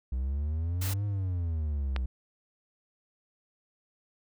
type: exponential two-way sweep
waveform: triangle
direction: up then down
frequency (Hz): 61.8 to 103.83 to 61.8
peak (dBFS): -26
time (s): 0.12-2.06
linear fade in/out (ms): 5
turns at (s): 1.05
type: noise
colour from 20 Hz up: white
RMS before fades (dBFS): -37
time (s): 0.81-0.94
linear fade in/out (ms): 10
type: click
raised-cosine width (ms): 0.3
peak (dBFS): -17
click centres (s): 1.963
effects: none